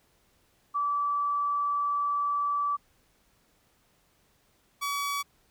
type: tone pair in turn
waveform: sine / sawtooth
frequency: 1156 / 1138.1 Hz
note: D6 / C#6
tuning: -28 / +45 cents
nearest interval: unison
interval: 27 cents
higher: first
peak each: -25 dBFS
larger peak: neither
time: 0.74-2.77 / 4.81-5.23 s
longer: first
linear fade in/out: 20 ms
effects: pink hiss -67 dBFS RMS until 5.5 s